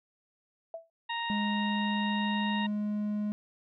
sine tone with exponential decay, 660 Hz, E5, 2 cents sharp, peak -33 dBFS, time 0.74-0.9 s, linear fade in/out 2 ms, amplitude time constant 33 ms
harmonic tone, 932.3 Hz, A#5, in tune, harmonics 1 / 2 / 3 / 4, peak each -34 / -37 / -39 / -40 dBFS, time 1.09-2.67 s, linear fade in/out 10 ms
triangle tone with pitch glide, 207.7 to 209.1 Hz, G#3 to G#3, 0 to +12 cents, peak -27 dBFS, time 1.3-3.32 s, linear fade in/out 0 ms, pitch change +12 cents, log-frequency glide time 2.11-2.89 s
effects none

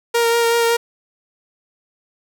sawtooth tone with vibrato, 466.2 Hz, A#4, in tune, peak -10 dBFS, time 0.14-0.77 s, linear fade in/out 10 ms, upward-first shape sine, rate 5.3 Hz, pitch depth 15 cents each way, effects none

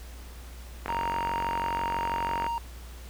click train, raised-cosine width 0.5 ms, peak -16 dBFS, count 75, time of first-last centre 0.86-2.465 s, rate 46.1 Hz
triangle tone, 932.3 Hz, A#5, in tune, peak -26 dBFS, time 0.89-2.58 s, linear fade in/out 0 ms
effects added 60 Hz sine -41 dBFS peak until 3.09 s + pink hiss -50 dBFS RMS until 3.09 s

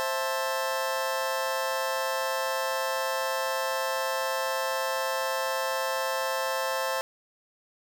25% pulse chord, A minor, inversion first, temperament just, 528 / 660 / 880 Hz, C5 / E5 / A5, +16 / +2 / 0 cents, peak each -26 / -30 / -29 dBFS, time 0-7.01 s, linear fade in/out 0 ms, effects 8-bit

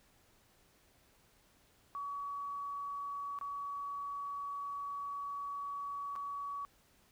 sine tone with dropouts, 1132 Hz, C#6, 36 cents sharp, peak -38 dBFS, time 1.95-6.65 s, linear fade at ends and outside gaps 0 ms, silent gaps 3.388-3.412 / 6.155-6.161 s, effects pink hiss -68 dBFS RMS until 7.11 s

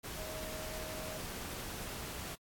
sine tone in noise, 628 Hz, D#5, 16 cents sharp, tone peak -45 dBFS, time 0.16-1.19 s, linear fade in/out 20 ms, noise pink, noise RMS -43 dBFS, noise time 0.03-2.36 s, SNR -5 dB, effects AAC 64 kbps

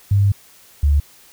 sine tone pair in turn, 100 / 72.12 Hz, G2 / D2, +35 / -31 cents, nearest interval tritone, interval 566 cents, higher first, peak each -11 dBFS, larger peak neither, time 0.11-0.32 / 0.83-1 s, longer first, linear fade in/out 5 ms, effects white hiss -48 dBFS RMS until 1.32 s

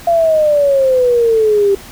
sine exponential sweep, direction down, 689 to 392 Hz, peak -8 dBFS, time 0.07-1.75 s, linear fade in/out 5 ms, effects pink hiss -35 dBFS RMS until 1.91 s

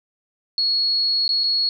sine tone with dropouts, 4338 Hz, C#8, 38 cents flat, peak -17 dBFS, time 0.58-1.69 s, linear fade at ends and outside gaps 1 ms, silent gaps 1.279-1.291 / 1.436-1.44 s, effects none

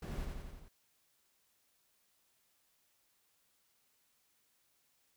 brown noise with echo, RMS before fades -42 dBFS, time 0.02-0.25 s, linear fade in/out 5 ms, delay 87 ms, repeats 5, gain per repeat -3 dB, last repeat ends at 0.685 s, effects white hiss -75 dBFS RMS until 5.16 s

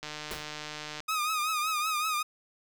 click train, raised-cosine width 0.2 ms, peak -21 dBFS, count 148, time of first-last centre 0.03-1.004 s, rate 151 Hz
pink noise with exponential decay, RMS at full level -34 dBFS, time 0.31-0.51 s, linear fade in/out 2 ms, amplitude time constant 42 ms
sawtooth tone with vibrato, 1244.5 Hz, D#6, in tune, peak -24 dBFS, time 1.08-2.23 s, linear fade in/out 10 ms, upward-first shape triangle, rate 5.3 Hz, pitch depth 80 cents each way
effects none

